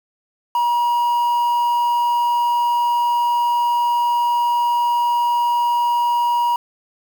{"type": "tone with quantisation", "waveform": "triangle", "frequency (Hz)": 956, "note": "A#5", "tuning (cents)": 43, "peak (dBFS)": -13, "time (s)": [0.55, 6.56], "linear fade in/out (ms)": 2, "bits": 6, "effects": []}